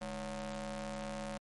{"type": "ring-modulated tone", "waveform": "sawtooth", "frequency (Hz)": 174.61, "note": "F3", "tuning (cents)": 0, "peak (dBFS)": -32, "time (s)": [0.01, 1.38], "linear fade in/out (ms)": 10, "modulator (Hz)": 384, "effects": ["MP3 48 kbps"]}